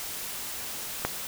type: click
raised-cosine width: 0.5 ms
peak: -10 dBFS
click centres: 1.05 s
effects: white hiss -36 dBFS RMS until 1.27 s